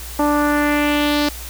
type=tone with low-pass filter sweep; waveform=sawtooth; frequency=293.7 Hz; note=D4; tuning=in tune; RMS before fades=-17 dBFS; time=0.19-1.29 s; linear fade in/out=5 ms; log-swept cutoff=980 to 4800 Hz; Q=2.4; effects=added 60 Hz sine -32 dBFS peak until 1.49 s + white hiss -34 dBFS RMS until 1.49 s